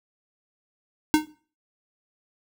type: tone with exponential decay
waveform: square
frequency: 306.7 Hz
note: D#4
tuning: 25 cents flat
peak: -12 dBFS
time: 1.14-1.27 s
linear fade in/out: 0 ms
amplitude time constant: 27 ms
effects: noise-tail reverb RT60 0.4 s tail -17 dB re dry